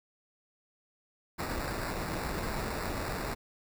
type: noise with sample-and-hold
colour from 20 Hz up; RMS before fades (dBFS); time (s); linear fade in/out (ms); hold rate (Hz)
pink; -35; 1.38-3.35; 20; 3150
effects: none